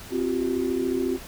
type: chord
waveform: sine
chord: C suspended fourth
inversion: none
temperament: equal with one note detuned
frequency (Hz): 261.6 / 349.2 / 383.3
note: C4 / F4 / G4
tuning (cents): 0 / 0 / -39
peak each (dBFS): -27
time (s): 0.1-1.19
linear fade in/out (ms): 50
effects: added 58 Hz sine -49 dBFS peak until 1.27 s + pink hiss -42 dBFS RMS until 1.27 s